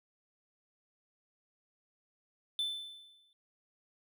triangle tone with exponential decay, 3525 Hz, A7, 2 cents sharp, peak -28 dBFS, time 2.59-3.33 s, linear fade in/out 1 ms, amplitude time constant 160 ms, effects none

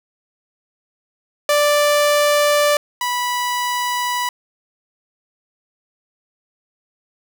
sawtooth tone pair in turn, 587.3 / 982.7 Hz, D5 / B5, 0 / -9 cents, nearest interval major sixth, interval 891 cents, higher second, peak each -9 / -15 dBFS, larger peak first, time 1.49-2.77 / 3.01-4.29 s, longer neither, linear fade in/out 2 ms, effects none

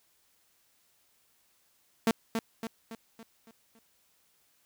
sawtooth tone with echo, 226.1 Hz, A3, 47 cents sharp, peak -18 dBFS, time 2.07-2.11 s, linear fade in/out 2 ms, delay 280 ms, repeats 6, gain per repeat -6 dB, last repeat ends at 3.79 s, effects white hiss -69 dBFS RMS until 4.65 s

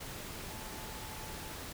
sine tone in noise, 869 Hz, A5, 22 cents flat, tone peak -52 dBFS, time 0.5-1.53 s, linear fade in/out 10 ms, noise pink, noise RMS -44 dBFS, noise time 0-1.73 s, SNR -11 dB, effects none

